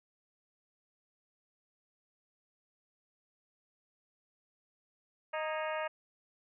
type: harmonic tone with a mistuned harmonic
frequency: 311.1 Hz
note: D#4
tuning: in tune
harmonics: 2 / 3 / 4 / 5 / 6 / 7 / 8 / 9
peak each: -36 / -40 / -42 / -44 / -46 / -47 / -48 / -49 dBFS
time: 5.33-5.88 s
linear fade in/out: 10 ms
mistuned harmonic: 5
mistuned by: +85 cents
effects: none